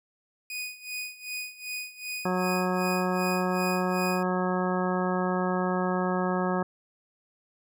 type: tone with tremolo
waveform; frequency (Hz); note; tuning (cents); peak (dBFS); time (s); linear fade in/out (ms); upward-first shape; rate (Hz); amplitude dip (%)
sawtooth; 2482; D#7; -5; -28; 0.5-4.23; 2; sine; 2.6; 85
type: harmonic tone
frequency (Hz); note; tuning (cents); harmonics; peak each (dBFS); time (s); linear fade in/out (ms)
182.9; F#3; -20; 1 / 2 / 3 / 4 / 5 / 6 / 7 / 9; -28 / -31 / -33 / -34 / -35 / -36 / -36 / -38; 2.25-6.63; 5
effects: none